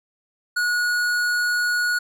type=tone with tanh clipping; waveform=sine; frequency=1454 Hz; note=F#6; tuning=31 cents flat; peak=-21 dBFS; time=0.56-1.99 s; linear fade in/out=10 ms; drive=16 dB; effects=none